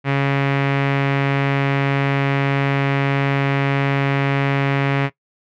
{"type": "tone with low-pass filter", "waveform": "sawtooth", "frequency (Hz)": 138.59, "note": "C#3", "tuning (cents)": 0, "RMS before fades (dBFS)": -18, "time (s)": [0.04, 5.1], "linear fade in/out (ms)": 50, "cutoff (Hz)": 2300, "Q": 2.2, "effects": ["noise-tail reverb RT60 0.1 s tail -18 dB re dry"]}